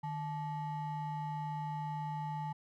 triangle ring-modulated tone, 510 Hz, C5, 44 cents flat, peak -31 dBFS, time 0.03-2.53 s, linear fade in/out 10 ms, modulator 357 Hz, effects none

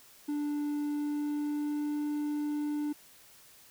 triangle tone with pitch glide, 293.7 to 296.1 Hz, D4 to D4, 0 to +14 cents, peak -28 dBFS, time 0.28-2.93 s, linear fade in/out 10 ms, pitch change +14 cents, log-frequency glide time 0.82-2.04 s, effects white hiss -57 dBFS RMS until 3.7 s

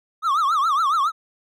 triangle tone with vibrato, 1211 Hz, D#6, 47 cents flat, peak -15 dBFS, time 0.22-1.12 s, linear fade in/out 50 ms, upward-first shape triangle, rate 7.2 Hz, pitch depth 230 cents each way, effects none

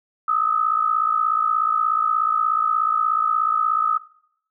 sine tone pair together, 1239.3 / 1296 Hz, D#6 / E6, -7 / -30 cents, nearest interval minor second, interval 77 cents, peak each -20 dBFS, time 0.28-3.98 s, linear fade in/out 5 ms, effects noise-tail reverb RT60 0.7 s tail -19 dB re dry

